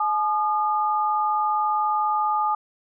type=tone pair together; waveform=sine; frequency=852 / 1217.4 Hz; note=G#5 / D#6; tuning=+44 / -38 cents; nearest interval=tritone; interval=618 cents; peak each=-22 / -23 dBFS; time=0-2.55 s; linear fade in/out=5 ms; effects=none